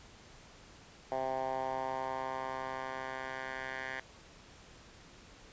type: tone with band-pass filter sweep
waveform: 10% pulse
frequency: 131.5 Hz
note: C3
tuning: 9 cents sharp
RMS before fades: -38 dBFS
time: 1.12-4 s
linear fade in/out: 0 ms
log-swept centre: 730 to 1700 Hz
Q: 2.8
effects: pink hiss -56 dBFS RMS until 5.52 s + resampled to 16000 Hz